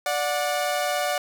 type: tone pair together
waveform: sawtooth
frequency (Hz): 587.3 / 730.4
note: D5 / F#5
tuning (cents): 0 / -23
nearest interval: major third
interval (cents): 377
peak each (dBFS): -22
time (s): 0.06-1.18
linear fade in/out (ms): 2
effects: none